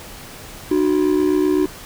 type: ring-modulated tone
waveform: triangle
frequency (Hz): 336.2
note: E4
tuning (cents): +34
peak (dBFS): -9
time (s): 0.71-1.66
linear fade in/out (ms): 5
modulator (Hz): 34
effects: pink hiss -37 dBFS RMS until 1.85 s